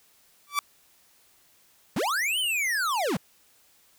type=tone with exponential growth; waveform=sawtooth; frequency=1158 Hz; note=D6; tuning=25 cents flat; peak=-16 dBFS; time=0.47-0.59 s; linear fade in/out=1 ms; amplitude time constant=24 ms
type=linear two-way sweep; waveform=square; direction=up then down; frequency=131.6 to 3131 to 131.6 Hz; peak=-25 dBFS; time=1.96-3.17 s; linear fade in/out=5 ms; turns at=2.39 s
effects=white hiss -61 dBFS RMS until 3.98 s